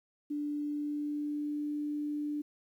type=tone with pitch glide; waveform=sine; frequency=293.7 to 295.7 Hz; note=D4 to D4; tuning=0 to +12 cents; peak=-32 dBFS; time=0.3-2.42 s; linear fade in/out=10 ms; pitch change=+12 cents; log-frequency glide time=0.48-1.72 s; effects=11-bit